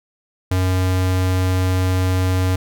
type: tone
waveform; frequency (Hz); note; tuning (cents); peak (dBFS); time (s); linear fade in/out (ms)
square; 92.5; F#2; 0; -16; 0.51-2.56; 5
effects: none